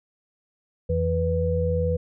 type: tone cluster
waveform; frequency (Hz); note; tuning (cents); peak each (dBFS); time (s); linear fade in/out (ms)
sine; 85.8 / 164.6 / 492.8; F2 / E3 / B4; -30 / -2 / -4; -24 / -28 / -24; 0.89-1.97; 10
effects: none